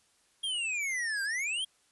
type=exponential two-way sweep; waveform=square; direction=down then up; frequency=3286 to 1568 to 3286 Hz; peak=-31 dBFS; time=0.43-1.65 s; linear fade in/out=10 ms; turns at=1.23 s; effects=white hiss -68 dBFS RMS until 1.91 s + resampled to 24000 Hz